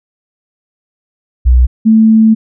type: tone pair in turn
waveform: sine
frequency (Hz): 62 / 220.9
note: B1 / A3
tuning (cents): +7 / +7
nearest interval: octave + minor seventh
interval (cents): 2200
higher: second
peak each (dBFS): -3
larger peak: neither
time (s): 1.45-1.67 / 1.85-2.35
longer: second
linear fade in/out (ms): 20
effects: none